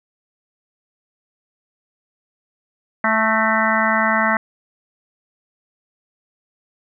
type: harmonic tone with a mistuned harmonic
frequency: 220 Hz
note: A3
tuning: in tune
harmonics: 1 / 3 / 4 / 5 / 6 / 7 / 8 / 9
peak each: -23 / -23 / -23 / -23 / -23 / -23 / -23 / -23 dBFS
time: 3.04-4.37 s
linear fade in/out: 2 ms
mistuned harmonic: 8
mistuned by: +49 cents
effects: none